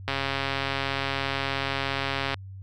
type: click train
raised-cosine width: 0.3 ms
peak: -11 dBFS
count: 311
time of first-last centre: 0.08-2.343 s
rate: 137 Hz
effects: added 96 Hz sine -38 dBFS peak until 2.62 s